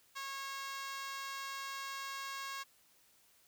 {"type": "tone with high-pass filter", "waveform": "5% pulse", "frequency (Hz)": 546, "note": "C#5", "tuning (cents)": -26, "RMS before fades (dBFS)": -43, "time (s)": [0.15, 2.64], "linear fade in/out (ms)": 20, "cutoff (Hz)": 1200, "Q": 4.4, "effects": ["white hiss -68 dBFS RMS until 3.47 s"]}